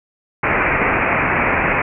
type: low-pass noise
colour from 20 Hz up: white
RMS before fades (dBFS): -17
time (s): 0.43-1.82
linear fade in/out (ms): 5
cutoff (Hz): 2500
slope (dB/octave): 96
effects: none